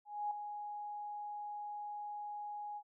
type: tone with ADSR envelope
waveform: sine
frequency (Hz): 830.6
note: G#5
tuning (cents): 0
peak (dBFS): -33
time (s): 0.05-2.83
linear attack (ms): 260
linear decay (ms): 3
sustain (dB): -8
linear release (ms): 63
effects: none